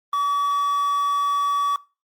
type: tone with quantisation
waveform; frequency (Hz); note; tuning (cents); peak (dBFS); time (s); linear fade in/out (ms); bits
triangle; 1142; D6; -49; -17; 0.13-1.76; 2; 7
effects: noise-tail reverb RT60 0.3 s tail -20 dB re dry + Opus 24 kbps